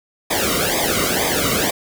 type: noise with flanger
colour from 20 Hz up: pink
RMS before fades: -19 dBFS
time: 0.3-1.71 s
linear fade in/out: 10 ms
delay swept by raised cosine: 0.7 to 1.2 ms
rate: 2.1 Hz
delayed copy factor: -0.95
effects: none